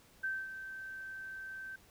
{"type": "tone with ADSR envelope", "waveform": "sine", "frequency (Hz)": 1552, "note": "G6", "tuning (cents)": -18, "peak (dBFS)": -32, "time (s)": [0.23, 1.76], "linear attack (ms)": 14, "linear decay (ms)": 230, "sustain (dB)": -10, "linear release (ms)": 6, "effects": ["pink hiss -63 dBFS RMS until 1.9 s"]}